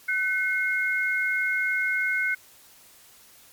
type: tone pair together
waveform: sine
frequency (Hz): 1510.1 / 2153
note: F#6 / C7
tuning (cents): +35 / +49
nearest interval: tritone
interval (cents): 614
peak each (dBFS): -25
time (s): 0.08-2.35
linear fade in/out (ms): 10
effects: white hiss -53 dBFS RMS until 3.52 s + MP3 96 kbps